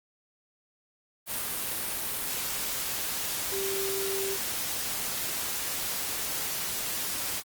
sine tone in noise, 390 Hz, G4, 9 cents flat, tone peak -31 dBFS, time 3.5-4.38 s, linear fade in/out 50 ms, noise white, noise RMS -32 dBFS, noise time 1.26-7.43 s, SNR -2 dB, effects Opus 32 kbps

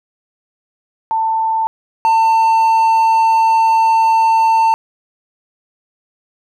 sine / triangle tone pair in turn, 891 / 897.2 Hz, A5 / A5, +22 / +34 cents, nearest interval unison, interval 12 cents, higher second, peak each -13 / -7 dBFS, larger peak second, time 1.11-1.67 / 2.05-4.74 s, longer second, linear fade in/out 0 ms, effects none

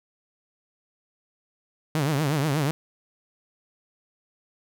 sawtooth tone with vibrato, 146.83 Hz, D3, in tune, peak -18 dBFS, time 1.95-2.71 s, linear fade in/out 0 ms, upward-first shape triangle, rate 8.3 Hz, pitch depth 190 cents each way, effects none

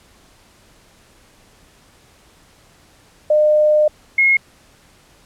sine tone pair in turn, 606 / 2160 Hz, D#5 / C#7, -46 / -45 cents, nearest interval octave + minor seventh, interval 2201 cents, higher second, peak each -10 dBFS, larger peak neither, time 3.3-3.88 / 4.18-4.37 s, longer first, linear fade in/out 5 ms, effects pink hiss -51 dBFS RMS until 5.25 s + low-pass 11000 Hz 12 dB/octave

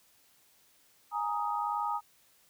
sine chord, Ab suspended second, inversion none, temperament equal with one note detuned, 830.6 / 932.3 / 1248.8 Hz, Ab5 / Bb5 / Eb6, 0 / 0 / +6 cents, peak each -34 dBFS, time 1.11-2.01 s, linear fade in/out 50 ms, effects white hiss -65 dBFS RMS until 2.49 s

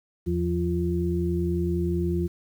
sine tone cluster, 82.7 / 173.5 / 347.2 Hz, E2 / F3 / F4, +6 / -11 / -10 cents, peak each -27 dBFS, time 0.26-2.28 s, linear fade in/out 20 ms, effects 9-bit

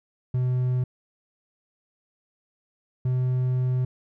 triangle tone pair in turn, 126.2 / 127.15 Hz, B2 / C3, +38 / -49 cents, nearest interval unison, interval 13 cents, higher second, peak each -19 dBFS, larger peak neither, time 0.34-0.84 / 3.05-3.85 s, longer second, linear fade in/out 5 ms, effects none

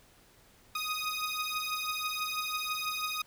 15% pulse beating tone pair, 1244.5 / 1250.6 Hz, D#6 / D#6, 0 / +8 cents, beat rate 6.1 Hz, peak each -29 dBFS, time 0.75-3.22 s, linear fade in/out 5 ms, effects pink hiss -61 dBFS RMS until 3.26 s

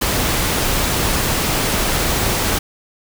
pink noise, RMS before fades -18 dBFS, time 0.01-2.59 s, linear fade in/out 10 ms, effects none

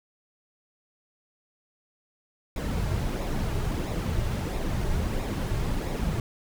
brown noise with flanger, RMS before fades -28 dBFS, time 2.56-6.2 s, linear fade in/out 2 ms, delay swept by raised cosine 0.65 to 4.05 ms, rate 1.5 Hz, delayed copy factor -0.5, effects none

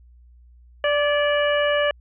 harmonic tone with a mistuned harmonic, 585 Hz, D5, 7 cents flat, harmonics 1 / 2 / 3 / 4 / 5, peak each -19 / -28 / -25 / -32 / -28 dBFS, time 0.84-1.91 s, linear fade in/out 2 ms, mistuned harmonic 3, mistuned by -29 cents, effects added 60 Hz sine -47 dBFS peak until 2 s

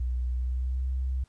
sine tone with pitch glide, 61.74 to 64.62 Hz, B1 to C2, 0 to -21 cents, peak -26 dBFS, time 0-1.24 s, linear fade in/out 5 ms, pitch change +79 cents, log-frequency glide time 0.31-0.9 s, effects pink hiss -67 dBFS RMS until 1.28 s + resampled to 24000 Hz

